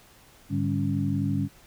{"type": "tone cluster", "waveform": "sine", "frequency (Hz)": [103.5, 147.4, 199.4, 277.6], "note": ["G#2", "D3", "G3", "C#4"], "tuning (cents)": [-5, 7, 30, 3], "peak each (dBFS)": -29, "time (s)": [0.49, 1.49], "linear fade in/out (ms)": 50, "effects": ["pink hiss -55 dBFS RMS until 1.66 s"]}